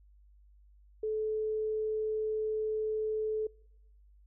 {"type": "tone", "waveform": "sine", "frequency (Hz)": 433.2, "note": "A4", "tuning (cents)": -27, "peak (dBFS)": -30, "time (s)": [1.03, 3.47], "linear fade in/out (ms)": 5, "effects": ["noise-tail reverb RT60 1.0 s tail -26 dB re dry", "added 50 Hz sine -57 dBFS peak until 4.26 s"]}